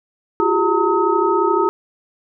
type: tone cluster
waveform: sine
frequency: 343.4 / 374.9 / 409.1 / 912 / 1272 Hz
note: F4 / F#4 / G#4 / A#5 / D#6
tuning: -29 / +23 / -26 / -38 / +38 cents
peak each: -20 dBFS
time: 0.4-1.69 s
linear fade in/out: 0 ms
effects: none